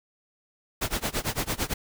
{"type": "noise with tremolo", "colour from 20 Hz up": "pink", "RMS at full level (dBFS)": -26, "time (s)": [0.81, 1.74], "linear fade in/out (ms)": 10, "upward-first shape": "sine", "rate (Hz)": 8.9, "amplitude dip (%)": 95, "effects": []}